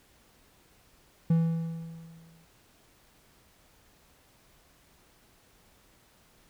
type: tone with exponential decay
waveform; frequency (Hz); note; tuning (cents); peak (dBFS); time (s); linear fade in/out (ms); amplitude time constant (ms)
triangle; 164.81; E3; 0; -17; 1.3-2.45; 5; 250
effects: pink hiss -62 dBFS RMS until 6.49 s